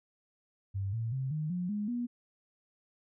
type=tone with pitch steps; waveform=sine; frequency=98 / 113.88 / 132.33 / 153.78 / 178.7 / 207.7 / 241.3 Hz; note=G2 / A#2 / C3 / D#3 / F3 / G#3 / B3; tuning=0 / -40 / +20 / -20 / +40 / 0 / -40 cents; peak=-31 dBFS; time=0.74-2.07 s; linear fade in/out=20 ms; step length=190 ms; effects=none